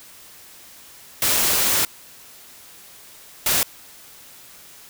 white noise bursts at uneven times, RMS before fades -19 dBFS, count 2, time 1.22-1.85 / 3.46-3.63 s, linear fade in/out 2 ms, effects white hiss -45 dBFS RMS until 4.89 s

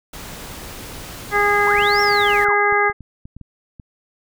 pink noise, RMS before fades -34 dBFS, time 0.13-2.45 s, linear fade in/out 5 ms
harmonic tone, 410.3 Hz, G#4, 21 cents flat, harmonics 1 / 2 / 3 / 4 / 5, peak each -20 / -20 / -20 / -20 / -20 dBFS, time 1.31-2.93 s, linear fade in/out 50 ms
sine linear two-way sweep, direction up then down, 754 to 5580 to 754 Hz, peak -23 dBFS, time 1.66-2.54 s, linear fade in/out 5 ms, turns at 2.01 s
clicks, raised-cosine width 5 ms, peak -25 dBFS, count 10, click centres 1.786 / 1.823 / 2.486 / 2.725 / 2.898 / 3.007 / 3.255 / 3.366 / 3.413 / 3.798 s
effects none

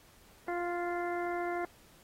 harmonic tone with a mistuned harmonic, 349.5 Hz, F4, 1 cent sharp, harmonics 1 / 2 / 3 / 4 / 5 / 6, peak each -35 / -36 / -44 / -43 / -46 / -46 dBFS, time 0.48-1.65 s, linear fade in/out 2 ms, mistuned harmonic 6, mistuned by -16 cents, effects pink hiss -61 dBFS RMS until 2.03 s + AAC 48 kbps

